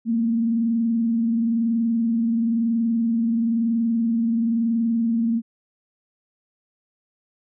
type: tone with frequency modulation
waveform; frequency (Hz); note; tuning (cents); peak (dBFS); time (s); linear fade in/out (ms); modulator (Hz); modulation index
sine; 229.6; A#3; -26; -18; 0.05-5.42; 50; 21; 0.32
effects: none